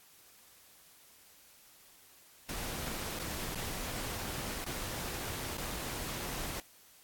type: noise with dropouts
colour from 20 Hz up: pink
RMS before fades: -39 dBFS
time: 2.49-6.6 s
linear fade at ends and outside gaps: 2 ms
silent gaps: 3.19-3.197 / 3.549-3.555 / 4.643-4.663 / 5.57-5.581 s
effects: white hiss -60 dBFS RMS until 7.03 s + AAC 64 kbps